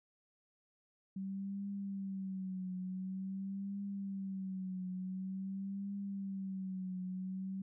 sine tone with vibrato, 191.7 Hz, G3, 38 cents flat, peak -38 dBFS, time 1.16-7.62 s, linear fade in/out 5 ms, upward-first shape triangle, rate 0.47 Hz, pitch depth 77 cents each way, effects none

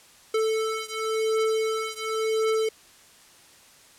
square beating tone pair, 440 / 440.93 Hz, A4 / A4, 0 / +4 cents, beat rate 0.93 Hz, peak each -27 / -28 dBFS, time 0.34-2.69 s, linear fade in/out 5 ms, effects white hiss -53 dBFS RMS until 3.98 s + low-pass 10000 Hz 12 dB/octave

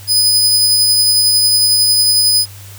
sawtooth tone with tremolo, 5000 Hz, D#8, 8 cents sharp, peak -5 dBFS, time 0.07-2.46 s, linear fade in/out 50 ms, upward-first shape triangle, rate 11 Hz, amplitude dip 25%, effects added 99 Hz sine -33 dBFS peak until 2.78 s + white hiss -38 dBFS RMS until 2.78 s

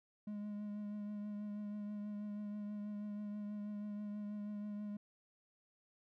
triangle tone with vibrato, 207.6 Hz, G#3, in tune, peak -39 dBFS, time 0.27-4.97 s, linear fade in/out 5 ms, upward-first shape triangle, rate 6.2 Hz, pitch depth 24 cents each way, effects none

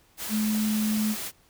sine tone in noise, 214.9 Hz, A3, 41 cents flat, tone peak -23 dBFS, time 0.29-1.16 s, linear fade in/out 50 ms, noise white, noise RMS -34 dBFS, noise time 0.17-1.32 s, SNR +8 dB, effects pink hiss -61 dBFS RMS until 1.49 s

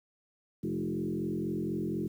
sine tone with frequency modulation, 264.4 Hz, C4, 18 cents sharp, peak -30 dBFS, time 0.63-2.08 s, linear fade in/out 10 ms, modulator 44.1 Hz, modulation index 2.7, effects 10-bit

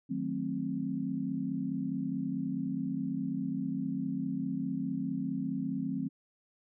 sine chord, D# diminished seventh, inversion none, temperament equal with one note detuned, 155.56 / 185 / 220 / 264.8 Hz, D#3 / F#3 / A3 / C4, 0 / 0 / 0 / +21 cents, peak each -40 / -37 / -38 / -34 dBFS, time 0.09-6.09 s, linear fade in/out 20 ms, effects none

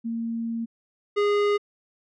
sine / square tone pair in turn, 229.7 / 411.2 Hz, A#3 / G#4, -25 / -17 cents, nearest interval minor seventh, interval 1008 cents, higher second, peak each -26 / -20 dBFS, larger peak second, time 0.04-0.66 / 1.16-1.58 s, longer first, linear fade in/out 20 ms, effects low-pass 3000 Hz 12 dB/octave

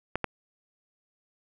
clicks, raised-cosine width 0.5 ms, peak -12 dBFS, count 2, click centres 0.156 / 0.243 s, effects none

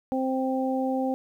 harmonic tone, 262 Hz, C4, 2 cents sharp, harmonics 1 / 2 / 3, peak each -26 / -29 / -31 dBFS, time 0.12-1.14 s, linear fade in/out 0 ms, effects 10-bit

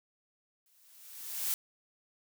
blue noise with exponential growth, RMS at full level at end -30 dBFS, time 0.66-1.54 s, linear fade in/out 1 ms, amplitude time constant 190 ms, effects none

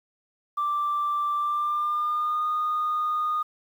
sine tone with pitch glide, 1174.7 to 1228.8 Hz, D6 to D#6, 0 to -22 cents, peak -22 dBFS, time 0.57-3.43 s, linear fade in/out 10 ms, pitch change +78 cents, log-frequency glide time 1.36-2.48 s, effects tanh soft clip ceiling -19 dBFS + 9-bit

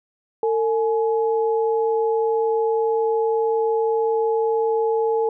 sine tone pair together, 450.9 / 845 Hz, A4 / G#5, +42 / +30 cents, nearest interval major seventh, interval 1088 cents, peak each -18 / -25 dBFS, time 0.43-5.29 s, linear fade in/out 2 ms, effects none

